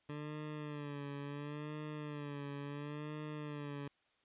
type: tone with vibrato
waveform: 20% pulse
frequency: 146.83 Hz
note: D3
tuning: in tune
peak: -37 dBFS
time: 0.09-3.88 s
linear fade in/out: 5 ms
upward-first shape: sine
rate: 0.72 Hz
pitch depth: 59 cents each way
effects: white hiss -75 dBFS RMS until 4.24 s + resampled to 8000 Hz